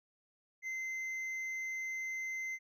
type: tone with hard clipping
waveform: sine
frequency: 2069 Hz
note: C7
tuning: 20 cents flat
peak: -38 dBFS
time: 0.62-2.59 s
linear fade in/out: 50 ms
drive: 4 dB
effects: none